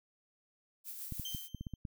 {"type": "noise with tremolo", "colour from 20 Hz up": "violet", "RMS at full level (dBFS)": -43, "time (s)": [0.84, 1.49], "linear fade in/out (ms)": 50, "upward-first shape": "sine", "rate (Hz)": 6.5, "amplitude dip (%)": 40}
{"type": "clicks", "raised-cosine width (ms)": 5, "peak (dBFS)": -28, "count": 8, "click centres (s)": [1.123, 1.197, 1.348, 1.547, 1.61, 1.668, 1.737, 1.852]}
{"type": "tone with exponential decay", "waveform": "35% pulse", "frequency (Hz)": 3127, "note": "G7", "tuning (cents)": -5, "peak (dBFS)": -36, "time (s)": [1.25, 1.76], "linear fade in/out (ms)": 2, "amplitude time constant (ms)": 110}
{"effects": []}